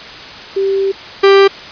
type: tone pair in turn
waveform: sine / 45% pulse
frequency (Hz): 390 / 393.4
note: G4 / G4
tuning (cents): -9 / +6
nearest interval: unison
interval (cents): 15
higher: second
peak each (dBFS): -11 / -4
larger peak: second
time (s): 0.56-0.92 / 1.23-1.48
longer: first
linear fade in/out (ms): 10
effects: white hiss -30 dBFS RMS until 1.71 s + resampled to 11025 Hz